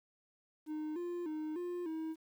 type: tone with pitch steps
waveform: triangle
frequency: 307.4 / 349.6 / 309.1 / 353.1 / 319.2 Hz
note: D#4 / F4 / D#4 / F4 / D#4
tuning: -21 / +2 / -11 / +19 / +44 cents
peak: -35 dBFS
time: 0.66-2.16 s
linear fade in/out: 50 ms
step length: 300 ms
effects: 11-bit